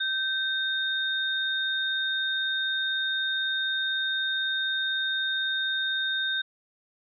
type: tone pair together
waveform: sine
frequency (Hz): 1551 / 3678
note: G6 / A#7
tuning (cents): -19 / -24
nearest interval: octave + minor third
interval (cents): 1495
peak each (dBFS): -28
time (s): 0-6.42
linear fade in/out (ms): 10
effects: none